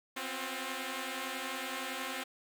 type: tone cluster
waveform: 5% pulse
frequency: 255.5 / 266.3 / 356.3 Hz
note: C4 / C4 / F4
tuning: -41 / +31 / +35 cents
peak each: -31 / -28 / -31 dBFS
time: 0.16-2.24 s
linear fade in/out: 10 ms
effects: none